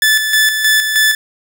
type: tone with tremolo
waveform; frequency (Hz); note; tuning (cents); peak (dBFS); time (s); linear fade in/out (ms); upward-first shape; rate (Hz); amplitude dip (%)
sawtooth; 1743; A6; -17; -5; 0.02-1.15; 2; square; 3.2; 50
effects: none